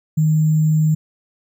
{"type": "tone with sample-and-hold", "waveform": "sine", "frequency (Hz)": 155.56, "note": "D#3", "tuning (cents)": 0, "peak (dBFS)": -12, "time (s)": [0.17, 0.95], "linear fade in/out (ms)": 10, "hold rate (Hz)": 7350, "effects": []}